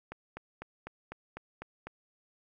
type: click train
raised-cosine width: 0.5 ms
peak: -26 dBFS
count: 8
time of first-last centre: 0.12-1.87 s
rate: 4 Hz
effects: none